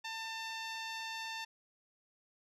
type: tone with low-pass filter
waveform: 10% pulse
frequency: 896 Hz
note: A5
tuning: 31 cents sharp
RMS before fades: -42 dBFS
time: 0.04-1.45 s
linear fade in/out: 10 ms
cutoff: 7600 Hz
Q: 0.56
effects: none